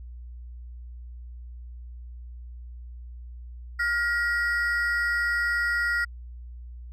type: ring-modulated tone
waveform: triangle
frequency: 1661.2 Hz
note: G#6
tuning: in tune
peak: -18 dBFS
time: 3.79-6.05 s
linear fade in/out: 10 ms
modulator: 247 Hz
effects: added 60 Hz sine -38 dBFS peak until 6.92 s